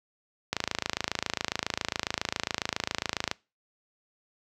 click train, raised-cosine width 0.2 ms, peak -9 dBFS, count 77, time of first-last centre 0.53-3.314 s, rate 27.3 Hz, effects noise-tail reverb RT60 0.3 s tail -24 dB re dry + high-pass 60 Hz 12 dB/octave

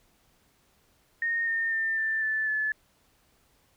sine tone with pitch steps, 1848 / 1823.6 / 1799.5 / 1775.8 / 1752.4 / 1729.2 Hz, A#6 / A#6 / A6 / A6 / A6 / A6, -16 / -39 / +38 / +15 / -7 / -31 cents, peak -25 dBFS, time 1.22-2.72 s, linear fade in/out 2 ms, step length 250 ms, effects pink hiss -66 dBFS RMS until 3.76 s

